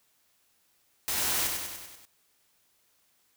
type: noise with echo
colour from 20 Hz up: white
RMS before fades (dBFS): -30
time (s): 1.08-1.47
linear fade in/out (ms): 0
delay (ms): 97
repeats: 6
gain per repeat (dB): -4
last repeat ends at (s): 2.052
effects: white hiss -69 dBFS RMS until 3.36 s